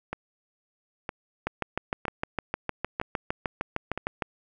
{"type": "two click trains", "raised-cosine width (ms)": 0.5, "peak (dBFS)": [-16, -12], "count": [5, 19], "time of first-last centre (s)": [[0.13, 3.976], [1.47, 4.222]], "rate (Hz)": [1.04, 6.54], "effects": []}